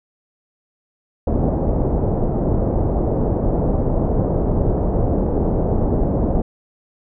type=low-pass noise; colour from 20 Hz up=pink; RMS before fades=-18 dBFS; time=1.27-6.42 s; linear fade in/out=5 ms; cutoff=680 Hz; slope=24 dB/octave; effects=none